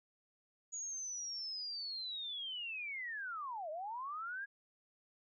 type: linear two-way sweep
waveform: sine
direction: down then up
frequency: 6800 to 596 to 1657 Hz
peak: -40 dBFS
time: 0.72-4.46 s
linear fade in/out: 20 ms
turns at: 3.7 s
effects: none